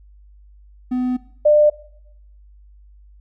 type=tone pair in turn; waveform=triangle / sine; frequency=251.5 / 598.2 Hz; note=B3 / D5; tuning=+32 / +32 cents; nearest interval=octave + minor third; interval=1500 cents; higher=second; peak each=-16 / -9 dBFS; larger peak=second; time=0.91-1.17 / 1.45-1.7 s; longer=first; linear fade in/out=10 ms; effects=noise-tail reverb RT60 0.7 s tail -19 dB re dry + added 50 Hz sine -44 dBFS peak until 3.2 s